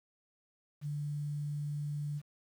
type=tone with quantisation; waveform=sine; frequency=146.83 Hz; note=D3; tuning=in tune; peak=-34 dBFS; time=0.81-2.22 s; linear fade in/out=50 ms; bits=10; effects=none